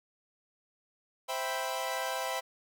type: chord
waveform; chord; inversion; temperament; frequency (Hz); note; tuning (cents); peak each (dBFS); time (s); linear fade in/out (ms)
sawtooth; C major seventh; none; equal; 523.3 / 659.3 / 784 / 987.8; C5 / E5 / G5 / B5; 0 / 0 / 0 / 0; -34; 1.28-2.41; 20
effects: none